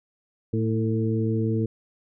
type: harmonic tone with a mistuned harmonic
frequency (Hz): 111.8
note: A2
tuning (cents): +28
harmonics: 1 / 2 / 3 / 4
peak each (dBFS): -24 / -27 / -29 / -30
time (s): 0.53-1.66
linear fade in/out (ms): 5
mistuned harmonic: 3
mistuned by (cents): -28
effects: none